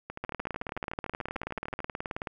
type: two click trains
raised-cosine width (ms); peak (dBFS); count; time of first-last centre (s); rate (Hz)
0.5; -18 / -22; 39 / 24; 0.24-2.272 / 0.1-1.804; 18.7 / 13.5
effects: none